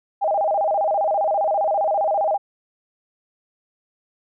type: tone with vibrato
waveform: sine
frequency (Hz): 710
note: F5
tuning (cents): +28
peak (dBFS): -17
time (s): 0.21-2.38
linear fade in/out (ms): 20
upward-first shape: square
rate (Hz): 15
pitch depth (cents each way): 210
effects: none